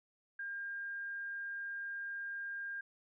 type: tone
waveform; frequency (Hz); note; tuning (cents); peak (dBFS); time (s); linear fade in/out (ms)
sine; 1606; G6; +41; -39; 0.39-2.81; 5
effects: none